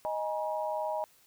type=chord; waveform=sine; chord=D# suspended fourth; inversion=none; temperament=equal with one note detuned; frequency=622.3 / 830.6 / 954.1 Hz; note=D#5 / G#5 / A#5; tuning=0 / 0 / +40 cents; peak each=-33 / -36 / -36 dBFS; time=0.05-1.04 s; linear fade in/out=0 ms; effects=white hiss -63 dBFS RMS until 1.26 s